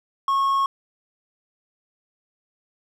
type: tone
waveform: triangle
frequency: 1094 Hz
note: C#6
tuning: 23 cents flat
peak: -16 dBFS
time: 0.28-0.66 s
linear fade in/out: 2 ms
effects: none